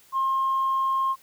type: tone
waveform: sine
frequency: 1067 Hz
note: C6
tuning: 34 cents sharp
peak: -20 dBFS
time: 0.12-1.16 s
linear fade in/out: 50 ms
effects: tanh soft clip ceiling -17 dBFS + white hiss -56 dBFS RMS until 1.22 s